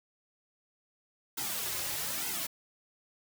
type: noise with flanger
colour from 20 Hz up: white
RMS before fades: -35 dBFS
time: 1.37-2.47 s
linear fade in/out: 10 ms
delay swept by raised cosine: 1.7 to 4.5 ms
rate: 1.1 Hz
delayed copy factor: -0.95
effects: none